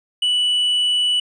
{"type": "tone with tanh clipping", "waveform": "sine", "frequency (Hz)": 2960, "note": "F#7", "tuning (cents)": 0, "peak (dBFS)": -16, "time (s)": [0.22, 1.2], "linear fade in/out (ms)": 5, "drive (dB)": 3, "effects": ["resampled to 22050 Hz"]}